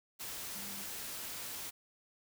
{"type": "tone in noise", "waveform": "sine", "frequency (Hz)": 198.6, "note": "G3", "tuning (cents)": 23, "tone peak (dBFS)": -51, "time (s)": [0.54, 0.85], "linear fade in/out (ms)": 20, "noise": "white", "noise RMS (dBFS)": -43, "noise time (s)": [0.19, 1.71], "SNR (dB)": -11, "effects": []}